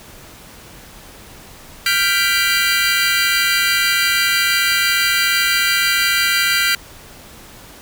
25% pulse chord, G dominant seventh, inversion third, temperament equal with one note detuned, 1396.9 / 1568 / 1985.8 / 2349 Hz, F6 / G6 / B6 / D7, 0 / 0 / +9 / 0 cents, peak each -16 dBFS, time 1.86-6.75 s, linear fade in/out 2 ms, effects pink hiss -40 dBFS RMS until 7.81 s

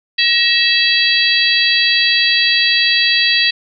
harmonic tone with a mistuned harmonic, 659.3 Hz, E5, in tune, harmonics 3 / 4 / 5 / 6 / 7, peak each -17 / -17 / -17 / -17 / -17 dBFS, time 0.18-3.51 s, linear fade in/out 10 ms, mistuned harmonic 3, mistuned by -71 cents, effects none

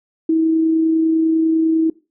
sine tone with amplitude modulation, 322.3 Hz, E4, 39 cents flat, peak -11 dBFS, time 0.29-1.9 s, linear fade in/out 5 ms, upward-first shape sine, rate 30 Hz, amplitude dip 25%, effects noise-tail reverb RT60 0.3 s tail -21 dB re dry

